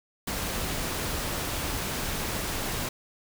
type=noise; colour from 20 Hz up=pink; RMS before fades=-31 dBFS; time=0.27-2.89 s; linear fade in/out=5 ms; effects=none